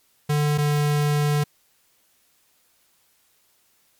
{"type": "tone pair in turn", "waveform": "square", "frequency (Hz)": [148.1, 147.38], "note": ["D3", "D3"], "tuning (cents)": [15, 6], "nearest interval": "unison", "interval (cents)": 9, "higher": "first", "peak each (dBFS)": -19, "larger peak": "neither", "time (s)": [[0.29, 0.58], [0.58, 1.44]], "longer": "second", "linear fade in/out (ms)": 10, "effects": ["white hiss -63 dBFS RMS until 3.99 s", "MP3 96 kbps"]}